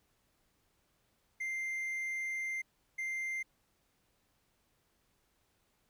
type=tone bursts at uneven times; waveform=triangle; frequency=2093 Hz; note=C7; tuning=in tune; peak=-33 dBFS; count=2; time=1.4-2.62 / 2.98-3.43 s; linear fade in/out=10 ms; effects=pink hiss -75 dBFS RMS until 5.89 s